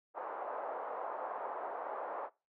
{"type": "band-pass noise", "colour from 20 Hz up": "pink", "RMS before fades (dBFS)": -41, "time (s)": [0.14, 2.3], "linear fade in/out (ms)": 50, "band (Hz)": [550, 1100], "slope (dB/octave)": 24, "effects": ["noise-tail reverb RT60 0.3 s tail -23 dB re dry"]}